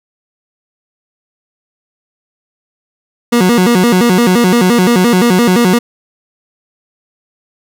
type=tone with vibrato; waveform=30% pulse; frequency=208.8 Hz; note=G#3; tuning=10 cents sharp; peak=-4 dBFS; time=3.32-5.79 s; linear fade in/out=10 ms; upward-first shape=square; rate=5.8 Hz; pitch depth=230 cents each way; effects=none